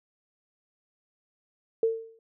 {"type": "tone with exponential decay", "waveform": "sine", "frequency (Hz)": 451.3, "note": "A4", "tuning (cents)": 44, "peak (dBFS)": -18, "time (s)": [1.83, 2.19], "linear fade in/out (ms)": 2, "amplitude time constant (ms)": 77, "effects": []}